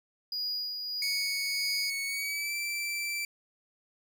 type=tone with tremolo; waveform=triangle; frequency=4896 Hz; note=D#8; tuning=29 cents flat; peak=-29 dBFS; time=0.32-1.9 s; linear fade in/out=2 ms; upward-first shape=sine; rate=1.6 Hz; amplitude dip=40%
type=tone with pitch glide; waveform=sawtooth; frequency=2217 to 2337 Hz; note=C#7 to D7; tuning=0 to -9 cents; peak=-28 dBFS; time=1.02-3.25 s; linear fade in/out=2 ms; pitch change=+91 cents; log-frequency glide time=2.06-2.54 s
effects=none